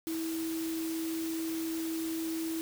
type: tone in noise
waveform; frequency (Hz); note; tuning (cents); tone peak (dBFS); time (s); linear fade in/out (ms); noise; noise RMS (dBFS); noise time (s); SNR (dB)
sine; 325.1; E4; -24; -32; 0.07-2.61; 0; white; -43; 0.07-2.61; +8
effects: none